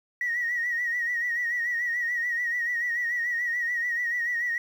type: tone with vibrato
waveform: sine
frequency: 1909 Hz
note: A#6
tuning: 41 cents sharp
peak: -24 dBFS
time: 0.21-4.58 s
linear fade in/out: 2 ms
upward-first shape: sine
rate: 6.9 Hz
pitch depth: 57 cents each way
effects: tanh soft clip ceiling -20 dBFS + 9-bit